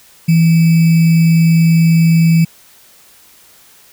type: tone with sample-and-hold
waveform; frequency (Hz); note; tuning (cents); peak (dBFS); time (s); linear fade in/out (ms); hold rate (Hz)
sine; 164.81; E3; 0; -6; 0.28-2.45; 10; 2450
effects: white hiss -45 dBFS RMS until 3.92 s